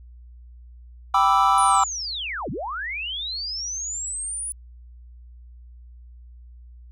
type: chord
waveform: triangle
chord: E minor seventh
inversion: first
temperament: equal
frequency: 784 / 987.8 / 1174.7 / 1318.5 Hz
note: G5 / B5 / D6 / E6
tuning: 0 / 0 / 0 / 0 cents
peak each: -19 dBFS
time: 1.14-1.84 s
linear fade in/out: 5 ms
type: linear two-way sweep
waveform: sine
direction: down then up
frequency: 9956 to 100.7 to 9956 Hz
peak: -27 dBFS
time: 1.58-4.52 s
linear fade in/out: 0 ms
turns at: 2.5 s
effects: added 60 Hz sine -42 dBFS peak until 6.91 s